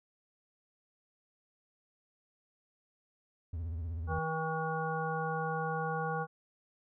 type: tone with vibrato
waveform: triangle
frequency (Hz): 82.6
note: E2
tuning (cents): +4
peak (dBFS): -33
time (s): 3.53-4.19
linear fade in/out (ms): 5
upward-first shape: sine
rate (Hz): 16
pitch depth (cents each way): 120
type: harmonic tone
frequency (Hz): 160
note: D#3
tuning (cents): +49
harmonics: 1 / 3 / 5 / 7 / 9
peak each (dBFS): -37 / -38 / -37 / -40 / -40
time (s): 4.07-6.27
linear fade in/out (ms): 50
effects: none